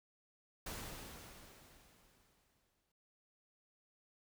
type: noise with exponential decay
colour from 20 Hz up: pink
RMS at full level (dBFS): -44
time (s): 0.66-2.92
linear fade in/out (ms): 5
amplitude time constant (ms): 490
effects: none